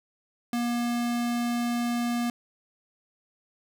square tone, 238.7 Hz, A#3, 41 cents sharp, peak -26 dBFS, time 0.53-2.3 s, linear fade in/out 2 ms, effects none

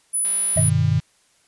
sine tone, 9956 Hz, D#9, in tune, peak -18 dBFS, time 0.13-0.7 s, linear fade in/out 20 ms
click train, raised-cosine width 0.2 ms, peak -24 dBFS, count 151, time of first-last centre 0.25-1 s, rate 200 Hz
sine chord, G augmented, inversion none, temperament just, 98 / 122.5 / 153.12 Hz, G2 / B2 / D#3, 0 / -14 / -27 cents, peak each -20 / -21 / -19 dBFS, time 0.56-1 s, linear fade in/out 10 ms
triangle tone with exponential decay, 637 Hz, D#5, 41 cents sharp, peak -15 dBFS, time 0.57-0.67 s, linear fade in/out 5 ms, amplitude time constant 20 ms
effects white hiss -60 dBFS RMS until 1.47 s + resampled to 24000 Hz

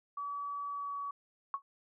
sine tone with pitch glide, 1143 to 1133.8 Hz, D6 to C#6, -47 to +39 cents, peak -36 dBFS, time 0.17-1.11 s, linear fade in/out 5 ms, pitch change -14 cents, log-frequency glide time 0.69-0.96 s
sine tone with exponential decay, 1108.7 Hz, C#6, in tune, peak -28 dBFS, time 1.54-1.62 s, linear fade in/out 1 ms, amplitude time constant 17 ms
effects none

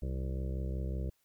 harmonic tone, 65.41 Hz, C2, in tune, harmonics 1 / 2 / 3 / 5 / 6 / 7 / 8 / 9, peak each -34 / -40 / -44 / -48 / -50 / -51 / -52 / -53 dBFS, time 0.02-1.1 s, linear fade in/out 5 ms, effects white hiss -75 dBFS RMS until 1.24 s

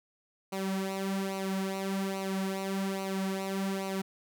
sawtooth tone with flanger, 193 Hz, G3, 27 cents flat, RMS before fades -33 dBFS, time 0.52-4.02 s, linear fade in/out 10 ms, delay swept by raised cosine 0.58 to 4.58 ms, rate 1.2 Hz, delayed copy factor -0.7, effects none

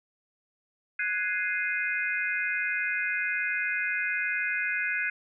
sine chord, Ab dominant seventh, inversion third, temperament equal, 1480 / 1661.2 / 2093 / 2489 Hz, Gb6 / Ab6 / C7 / Eb7, 0 / 0 / 0 / 0 cents, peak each -32 dBFS, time 0.99-5.1 s, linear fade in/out 5 ms, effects none

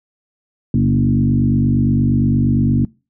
sine tone with frequency modulation, 180 Hz, F#3, 47 cents flat, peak -11 dBFS, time 0.74-2.85 s, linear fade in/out 2 ms, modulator 48.6 Hz, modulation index 2, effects noise-tail reverb RT60 0.3 s tail -24 dB re dry

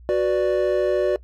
triangle chord, B minor, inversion second, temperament equal, 370 / 493.9 / 587.3 Hz, F#4 / B4 / D5, 0 / 0 / 0 cents, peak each -19 / -23 / -19 dBFS, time 0.09-1.16 s, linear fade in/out 0 ms, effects noise-tail reverb RT60 0.1 s tail -21 dB re dry + added 60 Hz sine -42 dBFS peak until 1.23 s

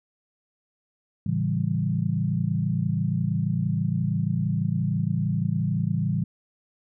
sine chord, A dominant seventh, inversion none, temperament equal, 110 / 138.59 / 164.81 / 196 Hz, A2 / C#3 / E3 / G3, 0 / 0 / 0 / 0 cents, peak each -28 / -28 / -26 / -29 dBFS, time 1.26-6.24 s, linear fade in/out 5 ms, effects none

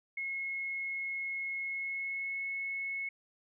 sine tone with pitch glide, 2171 to 2191 Hz, C#7 to C#7, -37 to -21 cents, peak -34 dBFS, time 0.17-3.09 s, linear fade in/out 5 ms, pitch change +16 cents, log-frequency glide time 1.6-2.44 s, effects none

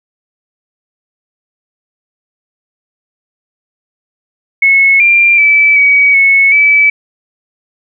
sine tone with pitch steps, 2191 / 2381 / 2309 / 2265 / 2200 / 2301 Hz, C#7 / D7 / D7 / C#7 / C#7 / D7, -21 / +23 / -30 / +37 / -14 / -36 cents, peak -4 dBFS, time 4.62-6.9 s, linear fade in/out 5 ms, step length 380 ms, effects none

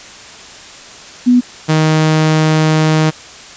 sine / sawtooth tone pair in turn, 246.5 / 156.55 Hz, B3 / D#3, -3 / +11 cents, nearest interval minor sixth, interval 786 cents, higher first, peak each -5 dBFS, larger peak neither, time 1.26-1.41 / 1.68-3.11 s, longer second, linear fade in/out 20 ms, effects white hiss -34 dBFS RMS until 3.56 s + resampled to 16000 Hz

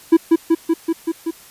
triangle tone with echo, 329.6 Hz, E4, in tune, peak -4 dBFS, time 0.12-0.17 s, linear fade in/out 10 ms, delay 190 ms, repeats 6, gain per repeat -2 dB, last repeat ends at 1.31 s, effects white hiss -44 dBFS RMS until 1.5 s + resampled to 32000 Hz

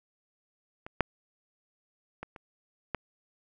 clicks, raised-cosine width 0.5 ms, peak -26 / -8 / -23 / -30 / -15 dBFS, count 5, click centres 0.865 / 1.007 / 2.23 / 2.362 / 2.947 s, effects none

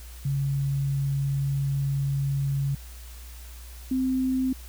sine tone pair in turn, 138.59 / 259.7 Hz, C#3 / C4, 0 / -13 cents, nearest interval major seventh, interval 1087 cents, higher second, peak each -23 / -22 dBFS, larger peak second, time 0.25-2.75 / 3.91-4.53 s, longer first, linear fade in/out 5 ms, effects added 60 Hz sine -40 dBFS peak until 4.68 s + white hiss -49 dBFS RMS until 4.68 s

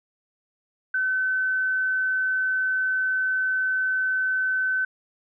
sine tone, 1522 Hz, F#6, 48 cents sharp, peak -21 dBFS, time 0.94-4.85 s, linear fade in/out 5 ms, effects none

